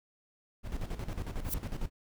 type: noise with tremolo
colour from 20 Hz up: brown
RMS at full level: -34 dBFS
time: 0.63-1.9 s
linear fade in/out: 50 ms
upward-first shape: square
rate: 11 Hz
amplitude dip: 65%
type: noise with exponential growth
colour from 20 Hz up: violet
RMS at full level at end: -29 dBFS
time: 1.42-1.54 s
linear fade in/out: 2 ms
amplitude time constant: 24 ms
effects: none